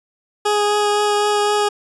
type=tone with vibrato; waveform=20% pulse; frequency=415.3 Hz; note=G#4; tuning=in tune; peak=-10 dBFS; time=0.45-1.69 s; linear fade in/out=10 ms; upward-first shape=triangle; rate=3.9 Hz; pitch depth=11 cents each way; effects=resampled to 24000 Hz